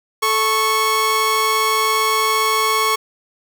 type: tone pair together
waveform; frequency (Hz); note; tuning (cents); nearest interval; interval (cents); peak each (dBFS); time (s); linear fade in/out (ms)
sawtooth; 437.7 / 1103; A4 / C#6; -9 / -9; octave + major third; 1600; -18 / -12; 0.22-2.96; 10
effects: none